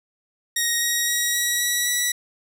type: tone with pitch steps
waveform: 10% pulse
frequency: 1877 / 1891.1 / 1905.4 / 1919.8 / 1934.2 / 1948.8 Hz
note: A#6 / A#6 / A#6 / B6 / B6 / B6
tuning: +11 / +24 / +37 / -50 / -37 / -24 cents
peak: -11 dBFS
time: 0.56-2.12 s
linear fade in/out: 5 ms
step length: 260 ms
effects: none